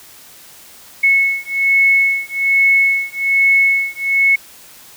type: beating tone pair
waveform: sine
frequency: 2196 / 2197.2 Hz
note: C#7 / C#7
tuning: -17 / -16 cents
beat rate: 1.2 Hz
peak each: -14 dBFS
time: 1.03-4.36 s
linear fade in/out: 10 ms
effects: white hiss -41 dBFS RMS until 4.96 s